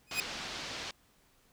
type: tone with exponential growth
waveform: sawtooth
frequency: 2500 Hz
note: D#7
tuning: 8 cents sharp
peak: -22 dBFS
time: 0.07-0.2 s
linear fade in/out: 1 ms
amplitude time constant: 27 ms
type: low-pass noise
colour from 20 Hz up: white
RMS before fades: -41 dBFS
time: 0.11-0.91 s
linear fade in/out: 2 ms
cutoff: 5200 Hz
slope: 24 dB/octave
effects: pink hiss -67 dBFS RMS until 1.52 s